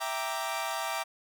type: chord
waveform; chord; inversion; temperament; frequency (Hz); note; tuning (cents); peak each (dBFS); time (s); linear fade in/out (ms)
sawtooth; E half-diminished seventh; none; equal; 659.3 / 784 / 932.3 / 1174.7; E5 / G5 / Bb5 / D6; 0 / 0 / 0 / 0; -33; 0-1.04; 20
effects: none